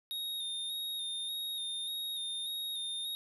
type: tone with vibrato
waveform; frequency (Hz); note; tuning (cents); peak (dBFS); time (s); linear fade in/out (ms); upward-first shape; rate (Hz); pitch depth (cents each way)
square; 3700; A#7; -14; -36; 0.11-3.15; 0; square; 1.7; 27
effects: none